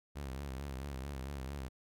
sawtooth tone with vibrato, 68.2 Hz, C#2, 28 cents flat, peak -36 dBFS, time 0.15-1.69 s, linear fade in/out 20 ms, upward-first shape sine, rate 4.5 Hz, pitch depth 96 cents each way, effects none

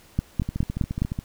two click trains, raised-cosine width 5 ms, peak -15 / -9 dBFS, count 12 / 5, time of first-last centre 0.42-1.189 / 0.19-1.02 s, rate 14.3 / 4.82 Hz, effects pink hiss -53 dBFS RMS until 1.24 s

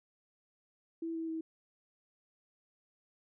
sine tone with pitch steps, 329.6 / 326 / 322.4 Hz, E4 / E4 / E4, 0 / -19 / -38 cents, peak -35 dBFS, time 1.02-1.41 s, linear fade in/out 5 ms, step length 130 ms, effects none

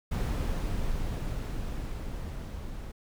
brown noise with level ramp, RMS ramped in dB -28 to -39 dBFS, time 0.11-2.92 s, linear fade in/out 10 ms, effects none

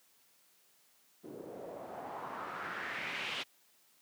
white noise with low-pass filter sweep, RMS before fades -42 dBFS, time 1.23-3.44 s, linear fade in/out 20 ms, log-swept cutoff 360 to 3200 Hz, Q 2.6, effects white hiss -68 dBFS RMS until 4.01 s + high-pass 150 Hz 12 dB/octave

